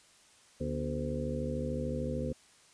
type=harmonic tone with a mistuned harmonic; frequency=73.42 Hz; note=D2; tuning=in tune; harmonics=1 / 2 / 3 / 4 / 5 / 6 / 7; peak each=-39 / -38 / -37 / -46 / -45 / -42 / -38 dBFS; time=0.6-2.33 s; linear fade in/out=10 ms; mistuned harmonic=3; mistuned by=+150 cents; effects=white hiss -61 dBFS RMS until 2.73 s + resampled to 22050 Hz